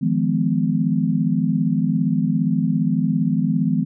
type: chord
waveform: sine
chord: F half-diminished seventh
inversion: third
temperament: just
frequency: 157.15 / 174.61 / 209.5 / 251.4 Hz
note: Eb3 / F3 / Ab3 / Cb4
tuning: +18 / 0 / +15 / +31 cents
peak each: -22 dBFS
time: 0.01-3.85 s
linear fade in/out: 20 ms
effects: none